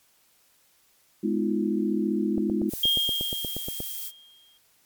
sine chord, F half-diminished seventh, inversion first, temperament just, 209.5 / 251.4 / 314.3 / 349.2 Hz, Ab3 / Cb4 / Eb4 / F4, +15 / +31 / +18 / 0 cents, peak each -26 / -31 / -28 / -29 dBFS, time 1.23-2.7 s, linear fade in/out 10 ms
click train, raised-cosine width 2 ms, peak -20 dBFS, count 13, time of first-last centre 2.38-3.803 s, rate 8.43 Hz
violet noise, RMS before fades -34 dBFS, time 2.68-4.12 s, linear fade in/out 50 ms
sine tone with exponential decay, 3228 Hz, G#7, 50 cents flat, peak -18 dBFS, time 2.83-4.58 s, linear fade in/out 5 ms, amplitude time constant 380 ms
effects white hiss -63 dBFS RMS until 4.85 s + MP3 96 kbps

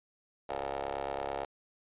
15% pulse ring-modulated tone, 69 Hz, C#2, 7 cents flat, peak -25 dBFS, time 0.49-1.45 s, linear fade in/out 5 ms, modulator 639 Hz, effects resampled to 8000 Hz

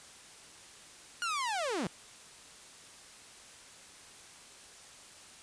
sawtooth linear sweep, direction down, 1449 to 150.9 Hz, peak -28 dBFS, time 1.22-1.87 s, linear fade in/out 0 ms, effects white hiss -53 dBFS RMS until 5.42 s + resampled to 22050 Hz

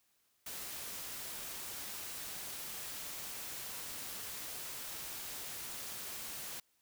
white noise, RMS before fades -44 dBFS, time 0.46-6.6 s, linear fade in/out 5 ms, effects white hiss -75 dBFS RMS until 6.81 s

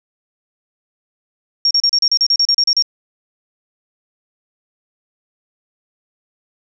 sine tone bursts, 5550 Hz, F8, 12 cents flat, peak -10 dBFS, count 13, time 1.65-2.824 s, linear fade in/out 2 ms, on 58 ms, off 35 ms, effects none

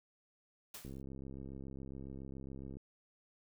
white noise with exponential decay, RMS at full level -45 dBFS, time 0.74-1.02 s, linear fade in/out 5 ms, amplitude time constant 60 ms
click train, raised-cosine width 3 ms, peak -35 dBFS, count 130, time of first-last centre 0.85-2.77 s, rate 67.2 Hz
effects none

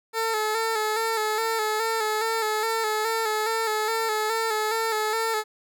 15% pulse tone with vibrato, 440 Hz, A4, in tune, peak -17 dBFS, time 0.13-5.44 s, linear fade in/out 50 ms, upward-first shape square, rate 2.4 Hz, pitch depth 40 cents each way, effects none

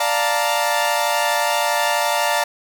sawtooth chord, Bb major seventh, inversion first, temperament equal, 587.3 / 698.5 / 880 / 932.3 Hz, D5 / F5 / A5 / Bb5, 0 / 0 / 0 / 0 cents, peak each -19 dBFS, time 0-2.44 s, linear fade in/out 5 ms, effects none

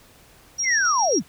sine tone with tremolo, 5630 Hz, F8, 13 cents sharp, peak -21 dBFS, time 0.58-1.2 s, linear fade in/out 20 ms, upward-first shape square, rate 7.4 Hz, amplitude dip 40%
sine linear sweep, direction down, 2213 to 123.47 Hz, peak -18 dBFS, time 0.63-1.23 s, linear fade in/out 50 ms
effects pink hiss -52 dBFS RMS until 1.28 s

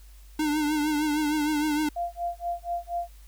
square tone with vibrato, 301.4 Hz, D4, 45 cents sharp, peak -24 dBFS, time 0.39-1.89 s, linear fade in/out 5 ms, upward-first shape triangle, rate 6.5 Hz, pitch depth 64 cents each way
sine tone with tremolo, 694 Hz, F5, 11 cents flat, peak -25 dBFS, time 1.96-3.1 s, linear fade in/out 5 ms, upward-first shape sine, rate 4.2 Hz, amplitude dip 100%
effects added 50 Hz sine -46 dBFS peak until 3.27 s + white hiss -59 dBFS RMS until 3.27 s

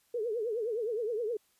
sine tone with vibrato, 451.3 Hz, A4, 44 cents sharp, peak -30 dBFS, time 0.14-1.37 s, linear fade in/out 5 ms, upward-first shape triangle, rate 9.6 Hz, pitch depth 180 cents each way, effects white hiss -70 dBFS RMS until 1.59 s + resampled to 32000 Hz

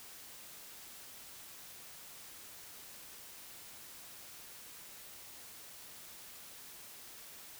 silence, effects white hiss -52 dBFS RMS until 7.59 s

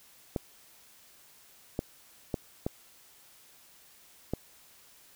clicks, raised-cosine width 2 ms, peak -16 dBFS, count 5, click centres 0.362 / 1.791 / 2.342 / 2.665 / 4.336 s, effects white hiss -58 dBFS RMS until 5.15 s

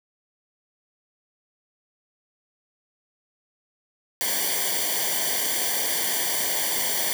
white noise with comb filter, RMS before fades -25 dBFS, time 4.21-7.13 s, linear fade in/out 0 ms, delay 0.76 ms, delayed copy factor -0.9, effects none

